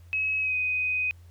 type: tone with pitch glide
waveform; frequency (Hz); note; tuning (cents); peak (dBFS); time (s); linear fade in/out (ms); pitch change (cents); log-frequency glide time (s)
sine; 2563 to 2503; E7 to D#7; -49 to +10; -24; 0.13-1.11; 0; -41; 0.4-0.55
effects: added 86 Hz sine -47 dBFS peak until 1.3 s + pink hiss -64 dBFS RMS until 1.3 s